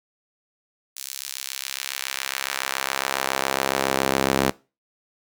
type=tone with high-pass filter sweep; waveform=sawtooth; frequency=67.2 Hz; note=C2; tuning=47 cents sharp; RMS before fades=-26 dBFS; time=0.96-4.51 s; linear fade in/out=10 ms; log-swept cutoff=5900 to 260 Hz; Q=0.76; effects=noise-tail reverb RT60 0.3 s tail -22 dB re dry